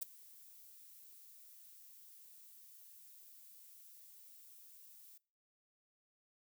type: noise with ADSR envelope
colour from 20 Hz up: violet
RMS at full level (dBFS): -37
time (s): 0.01-5.18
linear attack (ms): 15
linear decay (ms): 9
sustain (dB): -22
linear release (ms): 9
effects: noise-tail reverb RT60 0.4 s tail -23 dB re dry